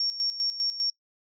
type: tone with tremolo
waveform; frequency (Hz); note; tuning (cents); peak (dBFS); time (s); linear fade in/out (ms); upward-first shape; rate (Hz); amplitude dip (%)
sine; 5510; F8; -24; -24; 0-0.9; 2; square; 5; 70
effects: noise-tail reverb RT60 0.1 s tail -23 dB re dry